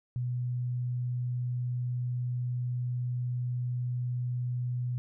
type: tone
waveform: sine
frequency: 123.47 Hz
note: B2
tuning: in tune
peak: -29 dBFS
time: 0.16-4.98 s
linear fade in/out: 0 ms
effects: none